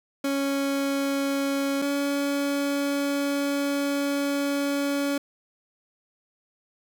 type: tone pair in turn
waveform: 30% pulse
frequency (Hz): 277.2 / 282.4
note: C#4 / C#4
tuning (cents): 0 / +32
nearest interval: unison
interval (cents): 32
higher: second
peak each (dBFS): -21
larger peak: neither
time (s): 0.24-1.82 / 1.82-5.18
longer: second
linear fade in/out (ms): 5
effects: none